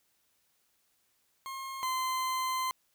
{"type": "tone pair in turn", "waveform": "40% pulse", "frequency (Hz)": [1071, 1034.5], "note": ["C6", "C6"], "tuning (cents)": [40, -20], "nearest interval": "minor second", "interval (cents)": 60, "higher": "first", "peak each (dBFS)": [-37, -29], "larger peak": "second", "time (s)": [[1.46, 1.83], [1.83, 2.71]], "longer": "second", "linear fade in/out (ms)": 0, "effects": ["white hiss -73 dBFS RMS until 2.94 s"]}